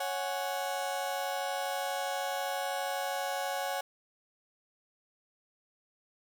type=chord; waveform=35% pulse; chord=C# suspended fourth; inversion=none; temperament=just; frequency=554.4 / 739.2 / 831.5 Hz; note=C#5 / F#5 / G#5; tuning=0 / -2 / +2 cents; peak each=-35 / -34 / -36 dBFS; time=0-3.81 s; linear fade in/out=5 ms; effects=none